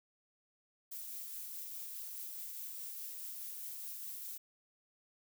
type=noise with tremolo; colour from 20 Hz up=violet; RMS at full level=-44 dBFS; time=0.91-4.38 s; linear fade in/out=10 ms; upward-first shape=triangle; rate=4.8 Hz; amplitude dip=25%; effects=none